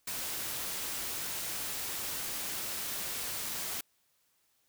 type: noise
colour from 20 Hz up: white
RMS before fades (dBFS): -37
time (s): 0.07-3.81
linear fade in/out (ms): 5
effects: white hiss -73 dBFS RMS until 4.68 s